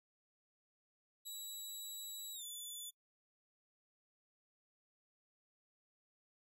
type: tone with pitch glide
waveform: 15% pulse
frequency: 3902 to 3476 Hz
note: B7 to A7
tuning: -22 to -22 cents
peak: -39 dBFS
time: 1.25-2.91 s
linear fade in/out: 20 ms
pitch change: -200 cents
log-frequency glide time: 2.33-2.44 s
effects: noise-tail reverb RT60 0.1 s tail -25 dB re dry